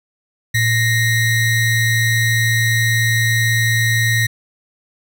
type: ring-modulated tone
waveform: square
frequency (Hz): 987.8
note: B5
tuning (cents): 0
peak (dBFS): -11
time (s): 0.54-4.27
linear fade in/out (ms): 10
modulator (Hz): 873
effects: none